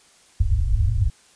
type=low-pass noise; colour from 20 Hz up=white; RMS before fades=-19 dBFS; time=0.4-1.1 s; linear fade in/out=10 ms; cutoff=110 Hz; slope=96 dB/octave; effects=white hiss -54 dBFS RMS until 1.35 s + resampled to 22050 Hz